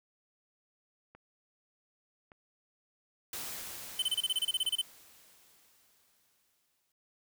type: click train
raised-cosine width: 0.5 ms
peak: -38 dBFS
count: 4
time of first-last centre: 1.15-4.655 s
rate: 0.856 Hz
type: noise with exponential decay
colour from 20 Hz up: white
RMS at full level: -39 dBFS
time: 3.33-6.92 s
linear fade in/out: 2 ms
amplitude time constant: 780 ms
type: tone bursts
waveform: square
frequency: 3054 Hz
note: G7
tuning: 46 cents flat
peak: -28 dBFS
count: 14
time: 3.99-4.816 s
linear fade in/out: 5 ms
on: 33 ms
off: 28 ms
effects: none